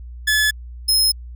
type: tone pair in turn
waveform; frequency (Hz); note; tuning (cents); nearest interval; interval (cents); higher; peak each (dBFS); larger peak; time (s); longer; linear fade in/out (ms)
sawtooth; 1718 / 5148; A6 / E8; -42 / -42; octave + perfect fifth; 1900; second; -11; neither; 0.27-0.51 / 0.88-1.12; neither; 10
effects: added 60 Hz sine -32 dBFS peak until 1.35 s